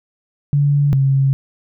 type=tone pair in turn; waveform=sine; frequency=143.5 / 136.03 Hz; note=D3 / C#3; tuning=-40 / -32 cents; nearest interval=minor second; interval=92 cents; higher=first; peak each=-11 dBFS; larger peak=neither; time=0.53-0.93 / 0.93-1.33 s; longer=neither; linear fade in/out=0 ms; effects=none